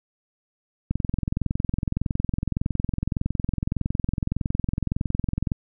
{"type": "click train", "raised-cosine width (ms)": 5, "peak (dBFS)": -11, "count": 101, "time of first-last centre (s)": [0.91, 5.518], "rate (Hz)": 21.7, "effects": []}